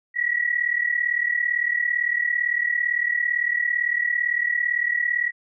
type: tone pair together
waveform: sine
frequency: 1908 / 1945.8 Hz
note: A#6 / B6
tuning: +40 / -26 cents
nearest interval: unison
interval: 34 cents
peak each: -23 / -23 dBFS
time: 0.14-5.32 s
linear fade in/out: 50 ms
effects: none

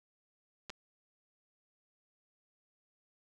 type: clicks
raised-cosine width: 0.2 ms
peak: -26 dBFS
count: 2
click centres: 0.697 / 0.702 s
effects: none

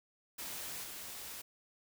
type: noise with level steps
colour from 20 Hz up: white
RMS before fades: -43 / -46 dBFS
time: 0.38-1.42 s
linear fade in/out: 10 ms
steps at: 0.83 s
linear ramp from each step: 10 ms
effects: none

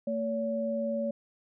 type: tone pair together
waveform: sine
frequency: 226 / 567.7 Hz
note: A3 / C#5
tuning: +47 / +41 cents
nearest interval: octave + major third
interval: 1594 cents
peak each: -32 / -30 dBFS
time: 0.07-1.11 s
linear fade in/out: 5 ms
effects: none

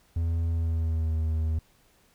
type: tone with pitch glide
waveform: triangle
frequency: 83.1 to 79.44 Hz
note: E2 to D#2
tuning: +15 to +37 cents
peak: -22 dBFS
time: 0.16-1.59 s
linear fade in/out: 5 ms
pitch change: -78 cents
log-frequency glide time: 0.49-1.17 s
effects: pink hiss -63 dBFS RMS until 2.14 s

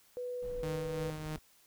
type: tone with pitch glide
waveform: sine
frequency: 493.9 to 488.2 Hz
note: B4 to B4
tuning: 0 to -20 cents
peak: -36 dBFS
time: 0.17-1.1 s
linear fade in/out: 0 ms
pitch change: -20 cents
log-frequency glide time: 0.34-0.97 s
type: noise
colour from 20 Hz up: brown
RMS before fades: -48 dBFS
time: 0.42-1.39 s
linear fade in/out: 10 ms
type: tone with tremolo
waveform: sawtooth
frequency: 154.5 Hz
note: D#3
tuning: 12 cents flat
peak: -32 dBFS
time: 0.63-1.36 s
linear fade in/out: 0 ms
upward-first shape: triangle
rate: 3.1 Hz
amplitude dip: 45%
effects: white hiss -65 dBFS RMS until 1.66 s

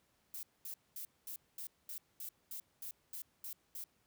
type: noise bursts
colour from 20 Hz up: violet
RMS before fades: -45 dBFS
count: 12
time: 0.34-3.84 s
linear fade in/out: 2 ms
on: 90 ms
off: 220 ms
effects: pink hiss -75 dBFS RMS until 4.06 s + high-pass 60 Hz 12 dB/octave

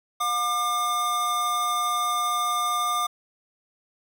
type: tone pair together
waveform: square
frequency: 717 / 1199.2 Hz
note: F5 / D6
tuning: +45 / +36 cents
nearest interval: major sixth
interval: 891 cents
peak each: -32 / -24 dBFS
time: 0.2-3.07 s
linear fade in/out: 10 ms
effects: none

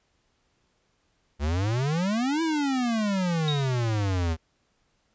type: exponential two-way sweep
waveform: square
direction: up then down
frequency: 69 to 333.2 to 78.6 Hz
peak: -24 dBFS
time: 1.39-4.37 s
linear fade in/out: 50 ms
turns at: 2.42 s
type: tone with exponential decay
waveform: sine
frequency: 3773 Hz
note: A#7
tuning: 20 cents sharp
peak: -25 dBFS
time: 3.48-3.79 s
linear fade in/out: 1 ms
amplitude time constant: 67 ms
effects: pink hiss -70 dBFS RMS until 5.14 s + resampled to 16000 Hz

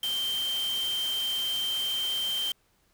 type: tone in noise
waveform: sine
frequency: 3136 Hz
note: G7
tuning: in tune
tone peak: -27 dBFS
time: 0.03-2.52 s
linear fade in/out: 2 ms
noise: white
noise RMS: -39 dBFS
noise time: 0.03-2.52 s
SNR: +9 dB
effects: pink hiss -68 dBFS RMS until 2.93 s

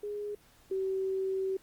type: tone pair in turn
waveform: sine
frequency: 414 / 382.5 Hz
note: G#4 / G4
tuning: -5 / -42 cents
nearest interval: minor second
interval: 137 cents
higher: first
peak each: -34 / -29 dBFS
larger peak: second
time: 0.03-0.35 / 0.71-1.57 s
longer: second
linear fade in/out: 5 ms
effects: pink hiss -62 dBFS RMS until 1.62 s + Opus 32 kbps

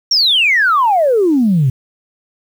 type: exponential sweep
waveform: sine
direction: down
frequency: 5700 to 122.9 Hz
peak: -8 dBFS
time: 0.11-1.7 s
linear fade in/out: 5 ms
effects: tanh soft clip ceiling -4 dBFS + 7-bit

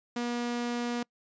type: tone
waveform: sawtooth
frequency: 240 Hz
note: B3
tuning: 49 cents flat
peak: -26 dBFS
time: 0.16-1.03 s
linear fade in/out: 5 ms
effects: noise-tail reverb RT60 0.1 s tail -26 dB re dry + resampled to 16000 Hz

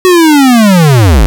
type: linear sweep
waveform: square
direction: down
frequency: 374.8 to 42.08 Hz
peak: -3 dBFS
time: 0.05-1.26 s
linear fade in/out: 0 ms
effects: none

